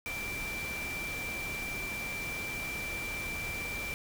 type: tone in noise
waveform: sine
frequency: 2349 Hz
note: D7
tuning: in tune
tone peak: -36 dBFS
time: 0.06-3.94 s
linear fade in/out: 0 ms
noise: pink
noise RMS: -41 dBFS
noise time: 0.06-3.94 s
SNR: +2 dB
effects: none